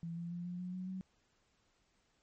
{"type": "tone with pitch steps", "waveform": "sine", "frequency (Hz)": [167.5, 170.72, 174.01, 177.36, 180.77, 184.25, 187.8], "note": ["E3", "F3", "F3", "F3", "F#3", "F#3", "F#3"], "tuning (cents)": [28, -39, -6, 27, -40, -7, 26], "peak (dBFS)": -39, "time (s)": [0.03, 1.01], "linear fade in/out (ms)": 0, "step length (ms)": 140, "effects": ["pink hiss -75 dBFS RMS until 2.22 s", "MP3 32 kbps"]}